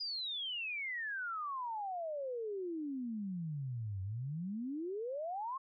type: exponential two-way sweep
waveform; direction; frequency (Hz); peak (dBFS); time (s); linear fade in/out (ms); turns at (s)
sine; down then up; 4978 to 92.5 to 1099; -37; 0-5.58; 10; 4.02
effects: none